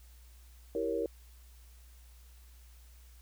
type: chord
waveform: sine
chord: E diminished seventh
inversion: none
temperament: equal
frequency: 329.6 / 392 / 466.2 / 554.4 Hz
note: E4 / G4 / Bb4 / Db5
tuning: 0 / 0 / 0 / 0 cents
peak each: -37 / -38 / -33 / -38 dBFS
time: 0.75-1.06 s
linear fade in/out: 2 ms
effects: added 60 Hz sine -53 dBFS peak until 3.21 s + white hiss -64 dBFS RMS until 3.21 s